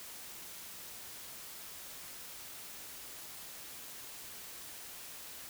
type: silence
effects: white hiss -48 dBFS RMS until 5.49 s